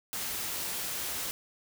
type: noise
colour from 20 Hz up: white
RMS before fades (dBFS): -35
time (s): 0.13-1.31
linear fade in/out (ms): 0
effects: none